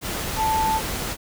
sine tone in noise, 880 Hz, A5, in tune, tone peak -19 dBFS, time 0.36-0.81 s, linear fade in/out 50 ms, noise pink, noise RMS -28 dBFS, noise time 0.01-1.17 s, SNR +6 dB, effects none

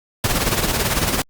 pink noise with tremolo, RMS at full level -17 dBFS, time 0.24-1.22 s, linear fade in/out 2 ms, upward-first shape sine, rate 18 Hz, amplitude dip 60%, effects Opus 48 kbps

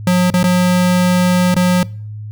square tone with dropouts, 180 Hz, F#3, 47 cents flat, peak -10 dBFS, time 0.07-1.83 s, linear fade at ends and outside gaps 2 ms, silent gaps 0.302-0.339 / 0.43-0.44 / 1.543-1.564 s, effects noise-tail reverb RT60 0.5 s tail -24 dB re dry + added 106 Hz sine -25 dBFS peak until 2.31 s

